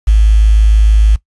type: tone with quantisation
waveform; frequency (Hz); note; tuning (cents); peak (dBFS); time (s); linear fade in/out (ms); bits
sine; 53.2; G#1; +42; -4; 0.07-1.16; 10; 5
effects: noise-tail reverb RT60 0.1 s tail -18 dB re dry + resampled to 24000 Hz